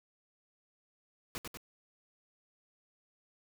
pink noise with echo, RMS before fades -40 dBFS, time 1.35-1.38 s, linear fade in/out 0 ms, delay 96 ms, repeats 2, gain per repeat -3 dB, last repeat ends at 1.572 s, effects none

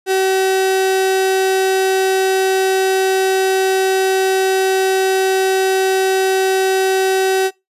35% pulse tone, 380.7 Hz, F#4, 49 cents sharp, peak -11 dBFS, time 0.06-7.51 s, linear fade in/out 50 ms, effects noise-tail reverb RT60 0.2 s tail -22 dB re dry + resampled to 32000 Hz

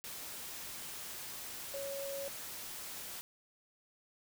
sine tone in noise, 554.4 Hz, C#5, in tune, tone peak -39 dBFS, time 1.74-2.28 s, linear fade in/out 0 ms, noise white, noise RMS -45 dBFS, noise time 0.04-3.21 s, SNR +3 dB, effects none

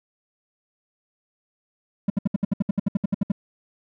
triangle tone bursts, 199 Hz, G3, 26 cents sharp, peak -15 dBFS, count 15, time 2.08-3.319 s, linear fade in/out 5 ms, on 21 ms, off 66 ms, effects none

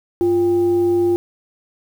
sine tone with frequency modulation, 349.2 Hz, F4, in tune, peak -13 dBFS, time 0.21-1.16 s, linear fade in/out 0 ms, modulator 447 Hz, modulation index 0.26, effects 7-bit

